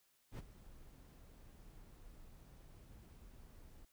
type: noise with ADSR envelope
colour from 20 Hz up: brown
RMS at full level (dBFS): -42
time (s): 0.31-3.85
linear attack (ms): 75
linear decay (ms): 26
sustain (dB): -16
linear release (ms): 3
effects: white hiss -75 dBFS RMS until 3.92 s